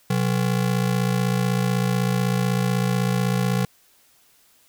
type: ring-modulated tone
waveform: square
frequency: 155.56 Hz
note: D#3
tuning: in tune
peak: -17 dBFS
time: 0.1-3.65 s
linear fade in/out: 2 ms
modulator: 28 Hz
effects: white hiss -58 dBFS RMS until 4.68 s

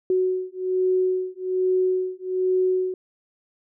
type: beating tone pair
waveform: sine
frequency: 370 / 371.2 Hz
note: F#4 / F#4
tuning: 0 / +6 cents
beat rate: 1.2 Hz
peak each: -23 dBFS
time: 0.1-2.94 s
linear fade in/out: 2 ms
effects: none

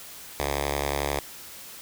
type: tone with notch filter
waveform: 5% pulse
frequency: 71.2 Hz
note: C#2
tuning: 47 cents sharp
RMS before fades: -28 dBFS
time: 0.4-1.19 s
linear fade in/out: 0 ms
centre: 200 Hz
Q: 0.65
effects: white hiss -43 dBFS RMS until 1.81 s

